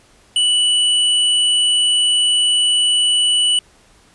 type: tone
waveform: square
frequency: 2960 Hz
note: F#7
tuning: in tune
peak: -13 dBFS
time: 0.36-3.59 s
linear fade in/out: 2 ms
effects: pink hiss -51 dBFS RMS until 4.14 s + resampled to 24000 Hz